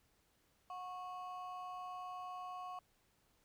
triangle ring-modulated tone, 914 Hz, A#5, 34 cents flat, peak -39 dBFS, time 0.7-2.79 s, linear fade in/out 2 ms, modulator 186 Hz, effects pink hiss -75 dBFS RMS until 3.44 s

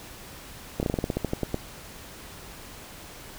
slowing click train, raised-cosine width 2 ms, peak -12 dBFS, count 13, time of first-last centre 0.8-1.544 s, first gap 29 ms, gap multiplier 1.13, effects pink hiss -44 dBFS RMS until 3.38 s

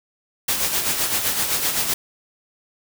white noise with tremolo, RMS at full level -20 dBFS, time 0.48-1.94 s, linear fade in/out 5 ms, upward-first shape sine, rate 7.8 Hz, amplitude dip 50%, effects none

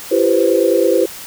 sine chord, C major seventh, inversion first, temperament equal with one note detuned, 337.9 / 392 / 493.9 / 523.3 Hz, E4 / G4 / B4 / C5, +43 / 0 / 0 / 0 cents, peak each -16 dBFS, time 0.11-1.06 s, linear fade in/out 10 ms, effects white hiss -32 dBFS RMS until 1.26 s

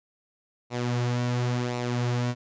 sawtooth tone with flanger, 122.3 Hz, B2, 16 cents flat, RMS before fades -27 dBFS, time 0.7-2.35 s, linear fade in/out 50 ms, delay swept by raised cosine 0.61 to 5.81 ms, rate 0.94 Hz, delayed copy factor -0.55, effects resampled to 16000 Hz

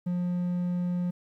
triangle tone, 177.5 Hz, F3, 28 cents sharp, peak -24 dBFS, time 0.06-1.11 s, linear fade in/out 10 ms, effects 11-bit

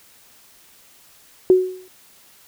sine tone with exponential decay, 370 Hz, F#4, in tune, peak -6 dBFS, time 1.5-1.88 s, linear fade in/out 1 ms, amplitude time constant 81 ms, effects white hiss -51 dBFS RMS until 2.47 s

